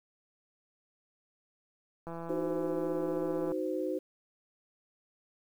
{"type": "click train", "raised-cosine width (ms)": 1, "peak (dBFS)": -28, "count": 243, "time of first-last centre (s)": [2.07, 3.519], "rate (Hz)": 167}
{"type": "chord", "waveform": "sine", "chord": "C diminished", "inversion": "first", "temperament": "equal with one note detuned", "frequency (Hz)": [311.1, 370, 516.3], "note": ["Eb4", "Gb4", "C5"], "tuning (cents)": [0, 0, -23], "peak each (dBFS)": -35, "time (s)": [2.29, 3.99], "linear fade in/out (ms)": 10}
{"effects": ["10-bit"]}